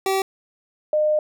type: tone pair in turn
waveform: 25% pulse / sine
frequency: 385.2 / 608.9 Hz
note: G4 / D#5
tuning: -30 / -38 cents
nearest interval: minor sixth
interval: 792 cents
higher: second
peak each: -15 / -16 dBFS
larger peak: first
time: 0.06-0.22 / 0.93-1.19 s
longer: second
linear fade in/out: 2 ms
effects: none